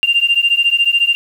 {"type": "beating tone pair", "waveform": "sine", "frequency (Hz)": [2783, 2797], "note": ["F7", "F7"], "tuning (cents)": [-7, 2], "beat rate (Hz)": 14, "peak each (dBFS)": -13, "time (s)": [0.03, 1.15], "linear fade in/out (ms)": 0, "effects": ["tanh soft clip ceiling -3 dBFS", "7-bit"]}